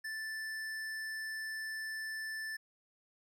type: tone with tanh clipping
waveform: sine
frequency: 1760 Hz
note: A6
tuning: in tune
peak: -40 dBFS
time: 0.04-2.57 s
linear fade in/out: 10 ms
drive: 16 dB
effects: none